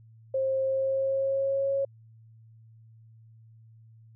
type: tone with pitch glide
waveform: sine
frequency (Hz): 532 to 549.2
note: C5 to C#5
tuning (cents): +29 to -16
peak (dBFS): -24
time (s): 0.34-1.85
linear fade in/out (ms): 5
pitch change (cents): +55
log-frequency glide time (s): 0.63-1.71
effects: added 112 Hz sine -51 dBFS peak until 4.15 s